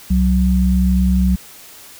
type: tone pair together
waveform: sine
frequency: 65.3 / 184.7 Hz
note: C2 / F#3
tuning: -3 / -3 cents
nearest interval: octave + tritone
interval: 1800 cents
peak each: -14 dBFS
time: 0.1-1.36 s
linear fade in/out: 10 ms
effects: white hiss -40 dBFS RMS until 1.99 s